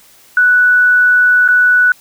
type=tone with dropouts; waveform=sine; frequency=1480 Hz; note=F#6; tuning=in tune; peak=-6 dBFS; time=0.37-1.92 s; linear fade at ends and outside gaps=2 ms; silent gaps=1.479-1.486 s; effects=white hiss -45 dBFS RMS until 2 s